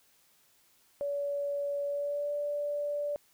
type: tone with pitch glide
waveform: sine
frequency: 570 to 582.6 Hz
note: C#5 to D5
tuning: +48 to -14 cents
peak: -30 dBFS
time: 1.01-3.16 s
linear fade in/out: 0 ms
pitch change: +38 cents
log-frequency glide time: 1.86-2.32 s
effects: white hiss -66 dBFS RMS until 3.33 s